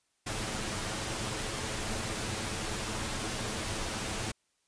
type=noise with comb filter; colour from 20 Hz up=pink; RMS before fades=-35 dBFS; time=0.26-4.32 s; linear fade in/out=10 ms; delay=9.2 ms; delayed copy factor=+0.5; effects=white hiss -75 dBFS RMS until 4.67 s + resampled to 22050 Hz